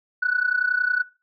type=tone with amplitude modulation; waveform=sine; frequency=1480 Hz; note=F#6; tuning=in tune; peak=-15 dBFS; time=0.22-1.03 s; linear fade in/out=10 ms; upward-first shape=sine; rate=30.8 Hz; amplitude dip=85%; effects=noise-tail reverb RT60 0.3 s tail -20 dB re dry + tanh soft clip ceiling -12 dBFS